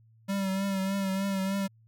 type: tone with vibrato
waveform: square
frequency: 194.1 Hz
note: G3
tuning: 17 cents flat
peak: -28 dBFS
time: 0.28-1.68 s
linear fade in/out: 20 ms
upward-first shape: triangle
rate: 3.3 Hz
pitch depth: 43 cents each way
effects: added 112 Hz sine -57 dBFS peak until 1.87 s